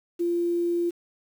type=tone; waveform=sine; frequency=345 Hz; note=F4; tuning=21 cents flat; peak=-22 dBFS; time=0.19-0.91 s; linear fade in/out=20 ms; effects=8-bit